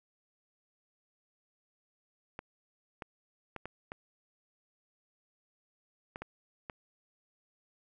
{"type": "clicks", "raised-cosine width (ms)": 0.5, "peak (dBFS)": -25, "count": 8, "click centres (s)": [2.391, 3.022, 3.563, 3.656, 3.919, 6.159, 6.22, 6.698], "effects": []}